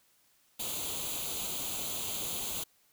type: noise with comb filter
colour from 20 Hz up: white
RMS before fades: -36 dBFS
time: 0.59-2.64 s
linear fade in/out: 10 ms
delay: 0.28 ms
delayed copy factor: +0.75
effects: white hiss -68 dBFS RMS until 2.92 s